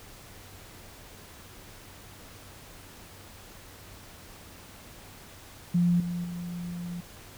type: tone with level steps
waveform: sine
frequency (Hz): 174.61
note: F3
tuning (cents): 0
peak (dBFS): -20 / -29 / -33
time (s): 5.74-7.01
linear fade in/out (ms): 10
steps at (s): 6 / 6.24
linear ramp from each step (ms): 2
effects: added 95 Hz sine -55 dBFS peak until 7.37 s + pink hiss -49 dBFS RMS until 7.37 s